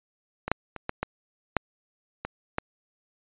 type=clicks; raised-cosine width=0.5 ms; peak=-15 / -6 / -21 / -13 / -12 / -6 / -16 / -11 dBFS; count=8; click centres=0.48 / 0.516 / 0.763 / 0.894 / 1.03 / 1.567 / 2.25 / 2.584 s; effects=resampled to 8000 Hz